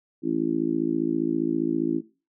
harmonic tone, 55 Hz, A1, in tune, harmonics 3 / 4 / 5 / 6 / 7, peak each -35 / -34 / -26 / -25 / -34 dBFS, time 0.22-2.02 s, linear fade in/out 50 ms, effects noise-tail reverb RT60 0.3 s tail -17 dB re dry

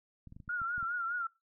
clicks, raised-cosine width 5 ms, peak -37 dBFS, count 8, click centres 0.273 / 0.324 / 0.365 / 0.402 / 0.479 / 0.617 / 0.78 / 0.828 s
sine tone with vibrato, 1400 Hz, F6, 4 cents sharp, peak -32 dBFS, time 0.49-1.27 s, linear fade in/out 5 ms, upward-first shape triangle, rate 4.9 Hz, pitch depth 90 cents each way
effects noise-tail reverb RT60 0.2 s tail -19 dB re dry

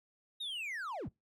triangle linear sweep, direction down, 3800 to 43.75 Hz, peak -36 dBFS, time 0.4-1.09 s, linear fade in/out 10 ms, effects noise-tail reverb RT60 0.2 s tail -24 dB re dry

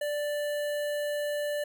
square tone with notch filter, 587.3 Hz, D5, in tune, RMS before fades -31 dBFS, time 0.01-1.64 s, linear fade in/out 5 ms, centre 5400 Hz, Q 1.3, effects none

